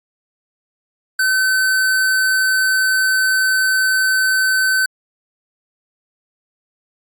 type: tone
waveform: square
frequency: 1527 Hz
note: G6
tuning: 46 cents flat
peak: -14 dBFS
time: 1.19-4.86 s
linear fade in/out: 5 ms
effects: AAC 64 kbps